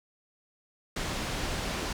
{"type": "low-pass noise", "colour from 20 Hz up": "pink", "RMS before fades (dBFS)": -33, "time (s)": [0.96, 1.93], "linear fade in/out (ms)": 5, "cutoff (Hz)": 6700, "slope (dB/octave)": 12, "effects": []}